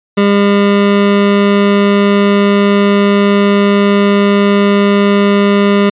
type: tone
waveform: 25% pulse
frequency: 201.7 Hz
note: G3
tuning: 50 cents sharp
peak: -3 dBFS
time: 0.17-5.9 s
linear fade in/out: 10 ms
effects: resampled to 8000 Hz